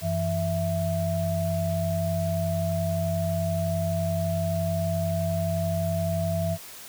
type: tone cluster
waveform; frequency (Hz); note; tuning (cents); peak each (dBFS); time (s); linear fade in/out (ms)
sine; 93.8 / 165.4 / 663; F#2 / E3 / E5; +24 / +6 / +10; -28; 0.01-6.58; 50
effects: white hiss -43 dBFS RMS until 6.88 s